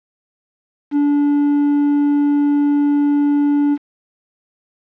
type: tone with quantisation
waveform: triangle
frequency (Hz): 289.2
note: D4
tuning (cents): -27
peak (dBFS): -10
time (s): 0.91-3.78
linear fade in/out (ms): 50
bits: 6
effects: low-pass 2000 Hz 12 dB/octave